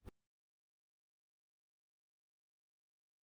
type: noise with exponential growth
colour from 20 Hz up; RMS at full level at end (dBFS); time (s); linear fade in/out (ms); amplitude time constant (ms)
brown; -42; 0.01-0.09; 2; 16
effects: Opus 32 kbps